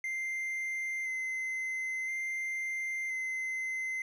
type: tone with vibrato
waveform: triangle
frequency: 2075 Hz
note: C7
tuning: 15 cents flat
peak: -31 dBFS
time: 0.04-4.02 s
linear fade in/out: 2 ms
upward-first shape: square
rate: 0.49 Hz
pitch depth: 13 cents each way
effects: none